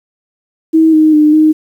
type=tone with pitch steps; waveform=sine; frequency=320.6 / 311.4 / 302.6 / 310.4 Hz; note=E4 / D#4 / D#4 / D#4; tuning=-48 / +2 / -48 / -4 cents; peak=-4 dBFS; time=0.73-1.53 s; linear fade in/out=20 ms; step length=200 ms; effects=7-bit